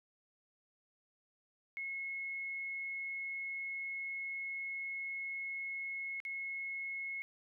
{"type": "tone with dropouts", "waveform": "sine", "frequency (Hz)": 2176, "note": "C#7", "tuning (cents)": -33, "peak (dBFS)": -38, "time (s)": [1.77, 7.22], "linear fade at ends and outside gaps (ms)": 0, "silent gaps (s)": [6.202, 6.251], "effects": []}